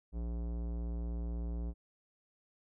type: tone with tanh clipping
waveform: sine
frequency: 58.1 Hz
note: A#1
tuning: 5 cents flat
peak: -37 dBFS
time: 0.12-1.74 s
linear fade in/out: 50 ms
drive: 18 dB
effects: none